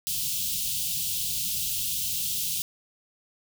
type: band-stop noise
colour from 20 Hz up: white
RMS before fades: -29 dBFS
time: 0.07-2.62 s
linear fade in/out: 0 ms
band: 200 to 2800 Hz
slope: 48 dB/octave
effects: none